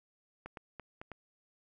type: clicks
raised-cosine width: 0.5 ms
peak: -29 dBFS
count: 5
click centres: 0.46 / 0.572 / 0.797 / 1.015 / 1.117 s
effects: none